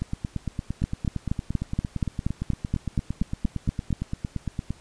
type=two click trains; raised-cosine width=5 ms; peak=-11 / -15 dBFS; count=14 / 42; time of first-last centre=0.84-3.928 / 0.02-4.706 s; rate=4.21 / 8.75 Hz; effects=pink hiss -53 dBFS RMS until 4.8 s + resampled to 22050 Hz